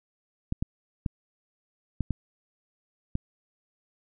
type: clicks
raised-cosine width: 5 ms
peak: -15 dBFS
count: 6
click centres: 0.524 / 0.625 / 1.062 / 2.007 / 2.107 / 3.154 s
effects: none